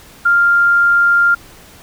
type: tone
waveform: sine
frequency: 1396.9 Hz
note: F6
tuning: in tune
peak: -8 dBFS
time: 0.25-1.35 s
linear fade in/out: 10 ms
effects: pink hiss -41 dBFS RMS until 1.82 s